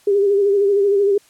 sine tone with vibrato, 401 Hz, G4, 39 cents sharp, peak -12 dBFS, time 0.07-1.18 s, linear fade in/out 5 ms, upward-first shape sine, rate 13 Hz, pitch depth 46 cents each way, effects white hiss -53 dBFS RMS until 1.29 s + low-pass 11000 Hz 12 dB/octave

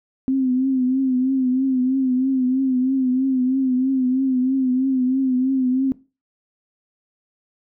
sine tone with vibrato, 259.8 Hz, C4, 12 cents flat, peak -16 dBFS, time 0.28-5.92 s, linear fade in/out 0 ms, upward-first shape triangle, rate 3.1 Hz, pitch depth 70 cents each way, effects noise-tail reverb RT60 0.3 s tail -19 dB re dry

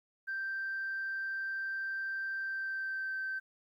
sine tone with pitch glide, 1568 to 1550.9 Hz, G6 to G6, 0 to -19 cents, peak -33 dBFS, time 0.27-3.4 s, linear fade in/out 20 ms, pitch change -19 cents, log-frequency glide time 2.39-3.18 s, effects tanh soft clip ceiling -30 dBFS + 12-bit

